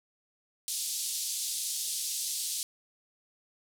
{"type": "band-pass noise", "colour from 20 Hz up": "white", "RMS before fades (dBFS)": -34, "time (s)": [0.68, 2.63], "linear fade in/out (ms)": 0, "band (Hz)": [3700, 11000], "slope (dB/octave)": 24, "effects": []}